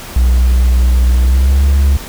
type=tone with pitch glide; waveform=triangle; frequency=61.74 to 69.3 Hz; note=B1 to C#2; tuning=0 to 0 cents; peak=-4 dBFS; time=0.16-1.97 s; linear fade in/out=5 ms; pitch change=+200 cents; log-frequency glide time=1.19-1.62 s; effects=tanh soft clip ceiling 0 dBFS + pink hiss -29 dBFS RMS until 2.08 s